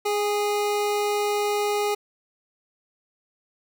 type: tone pair together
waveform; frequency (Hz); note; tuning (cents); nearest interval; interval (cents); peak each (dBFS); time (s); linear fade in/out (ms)
square; 414.9 / 820.5; G#4 / G#5; -2 / -21; octave; 1181; -24 / -28; 0.05-1.95; 10
effects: none